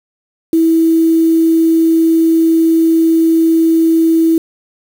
sine tone with quantisation, 326.6 Hz, E4, 16 cents flat, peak -7 dBFS, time 0.53-4.38 s, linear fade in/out 2 ms, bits 5, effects none

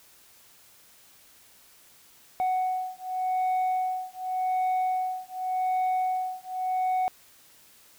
sine beating tone pair, 742 / 742.87 Hz, F#5 / F#5, +5 / +7 cents, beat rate 0.87 Hz, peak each -26 dBFS, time 2.4-7.08 s, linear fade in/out 0 ms, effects tanh soft clip ceiling -22 dBFS + white hiss -56 dBFS RMS until 7.98 s

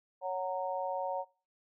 harmonic tone, 185 Hz, F#3, in tune, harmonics 3 / 4 / 5, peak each -36 / -37 / -38 dBFS, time 0.21-1.25 s, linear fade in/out 50 ms, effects noise-tail reverb RT60 0.4 s tail -23 dB re dry

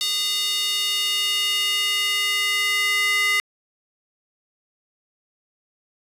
square tone with high-pass filter sweep, 408.1 Hz, G#4, 30 cents flat, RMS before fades -22 dBFS, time 0.01-3.4 s, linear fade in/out 0 ms, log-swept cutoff 3700 to 2000 Hz, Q 3.1, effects resampled to 32000 Hz + 8-bit

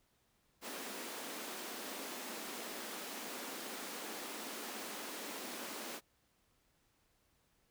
pink high-pass noise, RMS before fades -45 dBFS, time 0.61-6.01 s, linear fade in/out 50 ms, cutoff 210 Hz, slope 48 dB/octave, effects pink hiss -75 dBFS RMS until 7.7 s

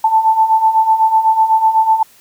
sine beating tone pair, 878 / 886 Hz, A5 / A5, -4 / +12 cents, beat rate 8 Hz, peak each -15 / -10 dBFS, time 0.04-2.03 s, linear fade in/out 5 ms, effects white hiss -47 dBFS RMS until 2.2 s

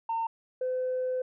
sine tone pair in turn, 910 / 509.8 Hz, A#5 / C5, -42 / -45 cents, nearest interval minor seventh, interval 1003 cents, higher first, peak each -26 dBFS, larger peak neither, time 0.09-0.27 / 0.61-1.22 s, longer second, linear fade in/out 5 ms, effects tanh soft clip ceiling -24 dBFS

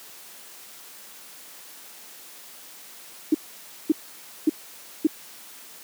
sine tone bursts, 309.2 Hz, D#4, 11 cents flat, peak -13 dBFS, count 4, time 3.32-5.07 s, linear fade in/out 5 ms, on 25 ms, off 550 ms, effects white hiss -45 dBFS RMS until 5.83 s + high-pass 200 Hz 12 dB/octave

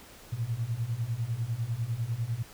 sine beating tone pair, 110.9 / 120.9 Hz, A2 / B2, +14 / -36 cents, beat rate 10 Hz, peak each -33 / -31 dBFS, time 0.32-2.43 s, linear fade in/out 10 ms, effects pink hiss -51 dBFS RMS until 2.53 s

